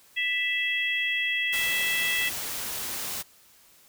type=harmonic tone; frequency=659.3 Hz; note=E5; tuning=in tune; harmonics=3 / 4 / 5; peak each=-27 / -29 / -31 dBFS; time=0.16-2.3 s; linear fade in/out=20 ms
type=noise; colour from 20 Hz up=white; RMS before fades=-33 dBFS; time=1.52-3.23 s; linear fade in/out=20 ms
effects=white hiss -57 dBFS RMS until 3.88 s